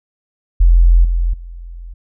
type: tone with level steps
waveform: sine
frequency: 42.81 Hz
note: F1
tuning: 34 cents flat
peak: -5 / -12 / -28 dBFS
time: 0.6-1.94 s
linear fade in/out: 10 ms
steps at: 1.04 / 1.33 s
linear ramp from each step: 10 ms
effects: none